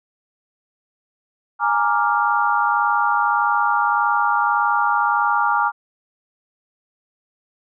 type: chord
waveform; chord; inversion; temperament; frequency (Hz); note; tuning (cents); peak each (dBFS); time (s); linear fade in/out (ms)
sine; Bb dominant seventh; third; equal; 830.6 / 932.3 / 1174.7 / 1396.9; Ab5 / Bb5 / D6 / F6; 0 / 0 / 0 / 0; -21; 1.59-5.72; 50
effects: none